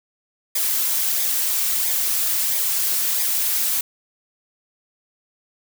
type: noise with flanger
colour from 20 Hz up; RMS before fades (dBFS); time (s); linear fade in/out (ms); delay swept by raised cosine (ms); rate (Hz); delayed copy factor
blue; -21; 0.55-3.81; 5; 0.69 to 5.39; 1.5; -0.55
effects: none